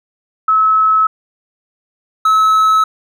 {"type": "tone pair in turn", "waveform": ["sine", "triangle"], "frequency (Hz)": [1294, 1294], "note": ["E6", "E6"], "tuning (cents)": [-32, -32], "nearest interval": "unison", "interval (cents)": 0, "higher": "neither", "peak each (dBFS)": [-8, -6], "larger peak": "second", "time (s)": [[0.48, 1.07], [2.25, 2.84]], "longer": "neither", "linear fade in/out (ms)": 5, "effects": []}